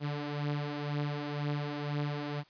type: beating tone pair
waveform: sawtooth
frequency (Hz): 145.7 / 147.7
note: D3 / D3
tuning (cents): -13 / +10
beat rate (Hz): 2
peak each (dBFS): -30 / -34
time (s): 0-2.44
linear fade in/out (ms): 50
effects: white hiss -63 dBFS RMS until 2.49 s + resampled to 11025 Hz